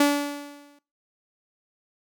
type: tone with exponential decay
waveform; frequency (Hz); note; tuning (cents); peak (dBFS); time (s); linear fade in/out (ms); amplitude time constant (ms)
sawtooth; 288; D4; -34; -11; 0-0.79; 5; 170
effects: noise-tail reverb RT60 0.3 s tail -21 dB re dry